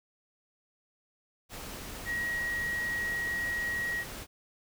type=tone in noise; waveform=sine; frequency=1900 Hz; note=A#6; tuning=33 cents sharp; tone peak=-30 dBFS; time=2.05-4.05 s; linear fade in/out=50 ms; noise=pink; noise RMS=-42 dBFS; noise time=1.49-4.27 s; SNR=+9 dB; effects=none